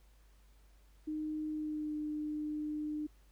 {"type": "tone with pitch glide", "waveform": "sine", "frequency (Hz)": [307.6, 302], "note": ["D#4", "D4"], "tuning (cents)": [-20, 48], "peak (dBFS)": -35, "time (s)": [1.07, 3.07], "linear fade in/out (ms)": 10, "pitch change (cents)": -32, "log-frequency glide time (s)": [1.49, 1.95], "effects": ["added 50 Hz sine -60 dBFS peak until 3.31 s", "pink hiss -71 dBFS RMS until 3.31 s"]}